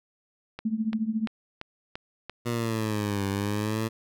click train, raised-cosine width 0.3 ms, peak -20 dBFS, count 6, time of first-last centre 0.59-2.296 s, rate 2.93 Hz
sine tone with tremolo, 220 Hz, A3, in tune, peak -21 dBFS, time 0.65-1.27 s, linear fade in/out 5 ms, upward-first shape triangle, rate 14 Hz, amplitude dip 90%
15% pulse exponential two-way sweep, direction down then up, 120.3 to 98 to 112.8 Hz, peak -20 dBFS, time 2.45-3.89 s, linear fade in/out 20 ms, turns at 3.28 s
effects none

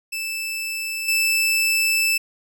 sawtooth tone with level steps, 2637 Hz, E7, in tune, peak -22 / -14 dBFS, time 0.12-2.18 s, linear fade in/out 10 ms, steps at 1.08 s, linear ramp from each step 5 ms, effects none

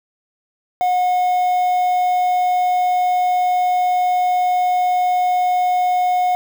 triangle tone with quantisation, 726 Hz, F#5, 33 cents flat, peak -12 dBFS, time 0.81-6.35 s, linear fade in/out 0 ms, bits 6, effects none

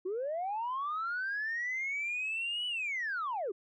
sine linear two-way sweep, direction up then down, 350.8 to 2977 to 350.8 Hz, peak -31 dBFS, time 0.05-3.52 s, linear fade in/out 10 ms, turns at 2.67 s, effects tanh soft clip ceiling -29 dBFS

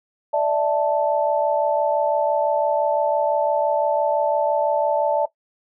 sine chord, D suspended second, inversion none, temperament equal with one note detuned, 587.3 / 653.2 / 880 Hz, D5 / E5 / A5, 0 / -16 / 0 cents, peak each -20 / -22 / -22 dBFS, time 0.33-5.26 s, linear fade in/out 10 ms, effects noise-tail reverb RT60 0.1 s tail -17 dB re dry

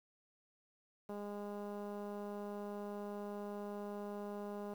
10% pulse tone with low-pass filter, 205 Hz, G#3, 22 cents flat, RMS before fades -44 dBFS, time 1.09-4.74 s, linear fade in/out 5 ms, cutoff 730 Hz, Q 0.65, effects 10-bit

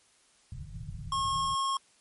white low-pass noise, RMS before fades -41 dBFS, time 0.52-1.55 s, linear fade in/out 2 ms, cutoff 170 Hz, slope 96 dB/octave
square tone, 1084 Hz, C#6, 39 cents flat, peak -28 dBFS, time 1.12-1.77 s, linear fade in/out 2 ms
effects white hiss -64 dBFS RMS until 2 s + MP3 48 kbps

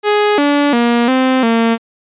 sawtooth tone with pitch steps, 416.7 / 288.4 / 237.2 / 259.7 / 228.9 Hz, G#4 / D4 / A#3 / C4 / A#3, +6 / -31 / +30 / -13 / -31 cents, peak -6 dBFS, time 0.03-1.78 s, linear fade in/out 50 ms, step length 350 ms, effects resampled to 8000 Hz

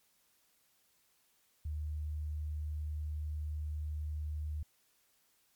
sine tone, 75.9 Hz, D#2, 42 cents flat, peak -35 dBFS, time 1.65-4.63 s, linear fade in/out 5 ms, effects white hiss -72 dBFS RMS until 5.55 s + MP3 96 kbps

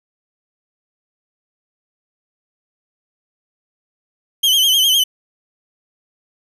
40% pulse tone with vibrato, 3124 Hz, G7, 7 cents flat, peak -10 dBFS, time 4.43-5.04 s, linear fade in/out 10 ms, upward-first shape sine, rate 9.8 Hz, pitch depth 78 cents each way, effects none

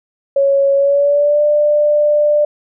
sine tone with pitch glide, 554 to 593.8 Hz, C#5 to D5, -1 to +19 cents, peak -9 dBFS, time 0.36-2.45 s, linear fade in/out 5 ms, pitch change +120 cents, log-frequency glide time 0.75-1.42 s, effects none

